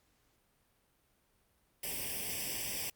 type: noise with comb filter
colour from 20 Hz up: white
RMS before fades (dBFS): -38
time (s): 1.83-2.9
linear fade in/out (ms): 5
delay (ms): 0.37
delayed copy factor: +0.9
effects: pink hiss -73 dBFS RMS until 2.95 s + Opus 48 kbps